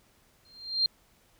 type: tone with exponential growth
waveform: sine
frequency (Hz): 4186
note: C8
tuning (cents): 0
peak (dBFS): -19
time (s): 0.45-0.86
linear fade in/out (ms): 2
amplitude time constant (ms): 87
effects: pink hiss -64 dBFS RMS until 1.39 s